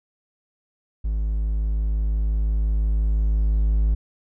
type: tone with level ramp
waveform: triangle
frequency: 52.9 Hz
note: G#1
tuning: 33 cents sharp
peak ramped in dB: -19 to -14 dBFS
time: 1.04-3.95 s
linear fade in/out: 10 ms
effects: none